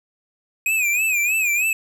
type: tone with vibrato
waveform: square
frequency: 2489 Hz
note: D#7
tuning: in tune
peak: -18 dBFS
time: 0.66-1.73 s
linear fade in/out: 2 ms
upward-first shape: sine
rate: 3.2 Hz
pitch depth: 110 cents each way
effects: none